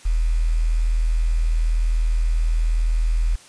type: tone with quantisation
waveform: sine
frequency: 40.51 Hz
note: E1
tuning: 29 cents flat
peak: -16 dBFS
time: 0.05-3.36 s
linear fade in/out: 10 ms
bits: 7
effects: white hiss -47 dBFS RMS until 3.48 s + resampled to 22050 Hz